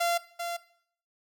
sawtooth tone with echo, 688 Hz, F5, 26 cents flat, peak -21 dBFS, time 0-0.18 s, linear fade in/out 10 ms, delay 390 ms, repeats 1, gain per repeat -7 dB, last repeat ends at 0.57 s, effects noise-tail reverb RT60 0.6 s tail -17 dB re dry

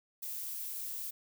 violet noise, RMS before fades -40 dBFS, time 0.22-1.11 s, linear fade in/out 10 ms, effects none

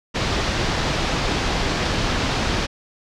pink low-pass noise, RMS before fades -22 dBFS, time 0.14-2.67 s, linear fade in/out 20 ms, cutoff 5600 Hz, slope 24 dB/octave, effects none

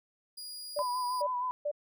sawtooth tone, 4875 Hz, D#8, 36 cents flat, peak -38 dBFS, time 0.37-1.22 s, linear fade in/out 10 ms
sine tone bursts, 587 Hz, D5, 1 cent flat, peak -29 dBFS, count 3, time 0.76-1.715 s, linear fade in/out 10 ms, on 65 ms, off 380 ms
sine tone with vibrato, 996 Hz, B5, 14 cents sharp, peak -30 dBFS, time 0.79-1.51 s, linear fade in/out 0 ms, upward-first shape sine, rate 6.4 Hz, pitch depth 35 cents each way
effects none

